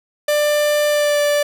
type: tone with pitch glide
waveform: 45% pulse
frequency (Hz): 593 to 584.8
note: D5 to D5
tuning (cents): +17 to -7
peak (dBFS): -14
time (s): 0.28-1.43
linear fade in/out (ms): 5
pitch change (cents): -24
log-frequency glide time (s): 0.88-1.21
effects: none